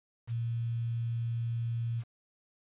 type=tone with quantisation; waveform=sine; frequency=116.54 Hz; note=A#2; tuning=in tune; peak=-30 dBFS; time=0.27-2.04 s; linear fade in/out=50 ms; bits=9; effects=resampled to 8000 Hz